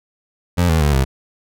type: tone with pitch steps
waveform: 25% pulse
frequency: 87.9 / 80.14 / 73.07 / 66.62 Hz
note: F2 / E2 / D2 / C2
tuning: +12 / -48 / -8 / +32 cents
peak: -9 dBFS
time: 0.57-1.05 s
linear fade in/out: 20 ms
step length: 120 ms
effects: none